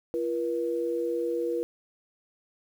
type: tone pair together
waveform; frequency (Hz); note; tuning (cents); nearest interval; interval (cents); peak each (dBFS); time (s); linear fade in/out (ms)
sine; 341.5 / 479.8; F4 / A#4; -39 / +50; tritone; 589; -30 / -28; 0.14-1.63; 0
effects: 9-bit